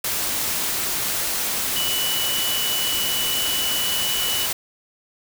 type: tone in noise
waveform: sine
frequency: 2960 Hz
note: F#7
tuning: in tune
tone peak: -24 dBFS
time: 1.76-4.46 s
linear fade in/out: 5 ms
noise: white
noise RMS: -24 dBFS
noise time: 0.04-4.53 s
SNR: -3 dB
effects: none